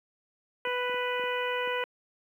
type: harmonic tone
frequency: 495 Hz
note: B4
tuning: 4 cents sharp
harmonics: 1 / 2 / 3 / 4 / 5 / 6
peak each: -31 / -34 / -36 / -37 / -38 / -39 dBFS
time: 0.65-1.84 s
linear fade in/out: 2 ms
type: clicks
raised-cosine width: 3 ms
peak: -30 dBFS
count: 6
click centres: 0.673 / 0.896 / 0.943 / 1.196 / 1.238 / 1.675 s
effects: high-pass 300 Hz 12 dB/octave + 10-bit